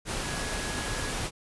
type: tone in noise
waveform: sine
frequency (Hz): 1672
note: G#6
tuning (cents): +11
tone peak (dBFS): -40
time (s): 0.2-1.14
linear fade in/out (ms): 50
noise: pink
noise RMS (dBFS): -32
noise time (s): 0.05-1.31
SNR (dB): -11
effects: resampled to 24000 Hz